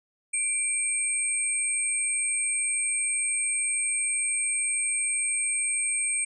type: tone pair together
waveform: sine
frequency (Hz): 2344 / 8489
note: D7 / C9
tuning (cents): -4 / +24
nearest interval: octave + minor seventh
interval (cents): 2228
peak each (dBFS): -31 / -25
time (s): 0.33-6.25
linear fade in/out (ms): 10
effects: none